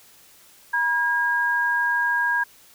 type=tone pair together; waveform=sine; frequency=960 / 1627.2 Hz; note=B5 / G#6; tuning=-49 / -36 cents; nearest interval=major sixth; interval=913 cents; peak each=-25 / -20 dBFS; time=0.73-2.44 s; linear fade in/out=10 ms; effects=white hiss -52 dBFS RMS until 2.74 s